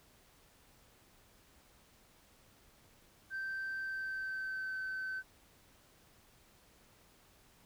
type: tone with pitch glide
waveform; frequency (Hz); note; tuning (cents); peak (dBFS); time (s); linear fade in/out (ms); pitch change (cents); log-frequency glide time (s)
sine; 1559 to 1532.2; G6 to G6; -10 to -40; -35; 3.3-5.23; 50; -30; 3.77-4.79
effects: tanh soft clip ceiling -35 dBFS + pink hiss -65 dBFS RMS until 7.65 s